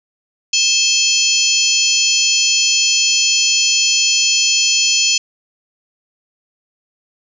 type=harmonic tone with a mistuned harmonic; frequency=868 Hz; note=A5; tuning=24 cents flat; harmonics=3 / 4 / 5 / 6 / 7 / 8; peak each=-19 / -19 / -19 / -19 / -19 / -19 dBFS; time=0.53-5.18 s; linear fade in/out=5 ms; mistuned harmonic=4; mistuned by=-140 cents; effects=none